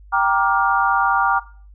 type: chord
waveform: sine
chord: G minor seventh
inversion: none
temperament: just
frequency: 784 / 940.8 / 1176 / 1411.2 Hz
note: G5 / Bb5 / D6 / F6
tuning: 0 / +16 / +2 / +18 cents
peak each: -20 dBFS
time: 0.12-1.4 s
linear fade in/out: 20 ms
effects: noise-tail reverb RT60 0.4 s tail -17 dB re dry + added 50 Hz sine -41 dBFS peak until 1.74 s